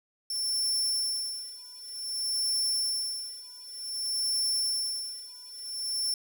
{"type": "tone with tremolo", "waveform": "sawtooth", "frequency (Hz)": 5390, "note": "E8", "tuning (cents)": 38, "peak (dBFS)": -23, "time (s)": [0.3, 6.14], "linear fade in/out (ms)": 2, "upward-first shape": "sine", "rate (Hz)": 0.54, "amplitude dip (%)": 90, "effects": ["9-bit"]}